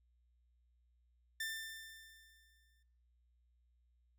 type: tone with exponential decay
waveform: sawtooth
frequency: 1785 Hz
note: A6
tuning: 24 cents sharp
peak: -34 dBFS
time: 1.4-2.83 s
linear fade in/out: 5 ms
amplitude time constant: 310 ms
effects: noise-tail reverb RT60 0.6 s tail -22 dB re dry + added 60 Hz sine -70 dBFS peak until 4.18 s